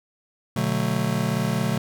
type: chord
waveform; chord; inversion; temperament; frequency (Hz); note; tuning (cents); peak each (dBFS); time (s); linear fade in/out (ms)
square; B minor seventh; none; just; 123.47 / 148.16 / 185.21 / 222.2; B2 / D3 / F#3 / A3; 0 / +16 / +2 / +17; -28; 0.56-1.78; 5
effects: none